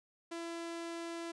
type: tone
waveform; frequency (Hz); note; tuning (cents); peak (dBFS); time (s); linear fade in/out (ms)
sawtooth; 336; E4; +33; -36; 0.31-1.32; 10
effects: resampled to 22050 Hz